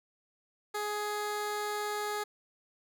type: tone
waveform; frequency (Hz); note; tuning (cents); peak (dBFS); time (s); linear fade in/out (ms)
15% pulse; 417.8; G#4; +10; -26; 0.74-2.24; 10
effects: none